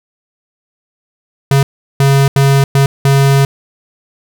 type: tone bursts at uneven times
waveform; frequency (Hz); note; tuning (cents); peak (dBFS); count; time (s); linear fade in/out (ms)
square; 137.9; C#3; -9; -7; 5; 1.51-1.63 / 2-2.28 / 2.36-2.64 / 2.75-2.86 / 3.05-3.45; 2
effects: none